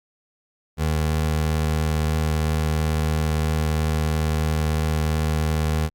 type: tone with vibrato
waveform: 25% pulse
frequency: 77.78 Hz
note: D#2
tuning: in tune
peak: -16 dBFS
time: 0.77-5.9 s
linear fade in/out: 50 ms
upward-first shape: triangle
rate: 3 Hz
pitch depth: 9 cents each way
effects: Opus 48 kbps